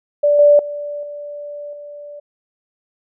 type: tone with level steps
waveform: sine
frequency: 584 Hz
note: D5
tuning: 10 cents flat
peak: -10 / -6 / -23 / -27 / -31 dBFS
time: 0.23-2.2 s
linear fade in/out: 10 ms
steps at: 0.39 / 0.59 / 1.03 / 1.73 s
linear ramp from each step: 2 ms
effects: none